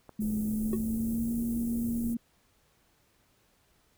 click, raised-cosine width 1 ms, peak -32 dBFS, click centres 0.093 s
sine tone with pitch glide, 212.3 to 232.9 Hz, G#3 to A#3, +38 to -1 cents, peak -28 dBFS, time 0.19-2.17 s, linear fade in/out 5 ms, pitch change +161 cents, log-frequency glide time 0.43-1.35 s
pink band-stop noise, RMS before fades -40 dBFS, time 0.2-2.15 s, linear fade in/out 20 ms, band 410 to 9300 Hz, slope 24 dB/octave
triangle tone with exponential decay, 370 Hz, F#4, in tune, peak -23 dBFS, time 0.73-0.8 s, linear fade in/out 2 ms, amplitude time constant 15 ms
effects pink hiss -68 dBFS RMS until 3.97 s

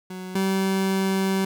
30% pulse tone pair in turn, 185 / 192.09 Hz, F#3 / G3, 0 / -35 cents, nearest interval minor second, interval 65 cents, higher second, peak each -30 / -18 dBFS, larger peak second, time 0.1-0.35 / 0.35-1.45 s, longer second, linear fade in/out 5 ms, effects none

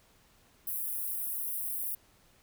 white high-pass noise, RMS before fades -35 dBFS, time 0.67-1.95 s, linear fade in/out 5 ms, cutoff 9900 Hz, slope 48 dB/octave, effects pink hiss -64 dBFS RMS until 2.42 s

